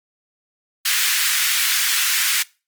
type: high-pass noise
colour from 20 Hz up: pink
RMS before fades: -19 dBFS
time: 0.85-2.43 s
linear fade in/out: 10 ms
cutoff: 1600 Hz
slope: 24 dB/octave
effects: noise-tail reverb RT60 0.3 s tail -23 dB re dry + Opus 24 kbps